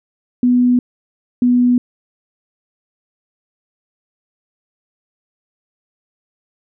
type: tone pair in turn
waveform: sine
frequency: 246.9 / 245.9 Hz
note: B3 / B3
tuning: 0 / -7 cents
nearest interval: unison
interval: 7 cents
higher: first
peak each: -9 dBFS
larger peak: neither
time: 0.43-0.79 / 1.42-1.78 s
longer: neither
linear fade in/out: 2 ms
effects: none